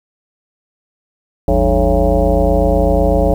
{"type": "tone with frequency modulation", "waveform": "sine", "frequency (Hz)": 301, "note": "D4", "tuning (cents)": 43, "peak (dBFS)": -9, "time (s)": [1.48, 3.34], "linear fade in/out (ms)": 2, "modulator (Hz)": 126, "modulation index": 3.1, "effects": ["7-bit"]}